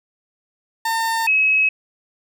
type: tone pair in turn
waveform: 30% pulse / sine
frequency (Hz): 906 / 2563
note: A#5 / E7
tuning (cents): -50 / -49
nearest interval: octave + tritone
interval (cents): 1801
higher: second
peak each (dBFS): -16 / -13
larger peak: second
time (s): 0.85-1.27 / 1.27-1.69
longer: neither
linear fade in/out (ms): 5
effects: none